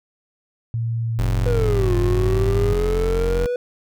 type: tone with pitch glide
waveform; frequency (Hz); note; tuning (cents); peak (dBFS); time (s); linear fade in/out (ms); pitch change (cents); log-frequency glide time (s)
sine; 115 to 103.64; A#2 to G#2; -23 to -3; -20; 0.74-2.73; 0; -180; 1.02-2.14
type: tone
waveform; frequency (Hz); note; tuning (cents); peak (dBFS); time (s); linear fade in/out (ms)
40% pulse; 44.98; F#1; -48; -19; 1.19-3.46; 0
type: exponential two-way sweep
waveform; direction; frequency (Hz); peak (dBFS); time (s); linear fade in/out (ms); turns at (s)
triangle; down then up; 495.1 to 349.2 to 495.1; -18; 1.46-3.56; 2; 1.96
effects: none